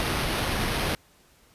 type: noise with sample-and-hold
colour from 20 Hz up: pink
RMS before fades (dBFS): -27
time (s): 0-0.95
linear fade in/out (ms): 0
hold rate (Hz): 7350
effects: pink hiss -59 dBFS RMS until 1.54 s + resampled to 32000 Hz